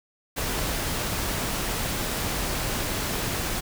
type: noise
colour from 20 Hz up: pink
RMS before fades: -28 dBFS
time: 0.36-3.61 s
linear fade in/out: 20 ms
effects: none